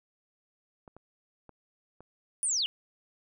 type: clicks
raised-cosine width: 1 ms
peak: -35 dBFS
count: 4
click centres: 0.878 / 0.966 / 1.493 / 2.006 s
type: linear sweep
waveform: sine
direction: down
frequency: 9730 to 2765 Hz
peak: -26 dBFS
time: 2.43-2.66 s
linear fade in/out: 0 ms
effects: none